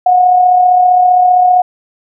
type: tone with amplitude modulation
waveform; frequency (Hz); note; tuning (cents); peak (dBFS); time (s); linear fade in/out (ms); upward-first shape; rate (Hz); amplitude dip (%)
sine; 727; F#5; -31; -3; 0.06-1.62; 5; sine; 35.3; 40
effects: none